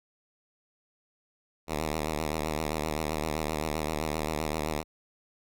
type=tone with vibrato; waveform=5% pulse; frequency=77.2 Hz; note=D#2; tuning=13 cents flat; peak=-18 dBFS; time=1.67-4.84 s; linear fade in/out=50 ms; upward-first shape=sine; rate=7.7 Hz; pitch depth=78 cents each way; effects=none